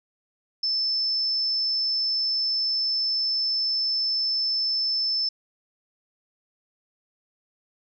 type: tone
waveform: sine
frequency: 5274 Hz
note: E8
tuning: in tune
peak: -22 dBFS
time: 0.63-5.29 s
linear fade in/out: 5 ms
effects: none